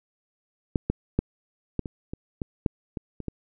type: clicks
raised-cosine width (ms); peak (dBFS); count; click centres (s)
3; -9 / -10 / -8 / -12 / -20 / -20 / -16 / -9 / -18 / -22 / -17; 11; 0.758 / 0.9 / 1.19 / 1.793 / 1.858 / 2.135 / 2.418 / 2.662 / 2.972 / 3.203 / 3.283
effects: none